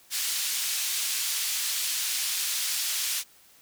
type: band-pass noise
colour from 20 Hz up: pink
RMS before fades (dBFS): -29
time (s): 0.1-3.24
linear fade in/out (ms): 50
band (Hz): 3400 to 16000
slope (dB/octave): 12
effects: white hiss -57 dBFS RMS until 3.61 s